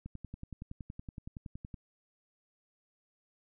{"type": "click train", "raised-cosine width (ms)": 5, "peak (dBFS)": -30, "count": 19, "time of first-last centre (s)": [0.06, 1.742], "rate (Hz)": 10.7, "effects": []}